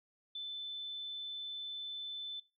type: tone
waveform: sine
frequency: 3520 Hz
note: A7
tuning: in tune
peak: -39 dBFS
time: 0.35-2.4 s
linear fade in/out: 5 ms
effects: noise-tail reverb RT60 0.3 s tail -21 dB re dry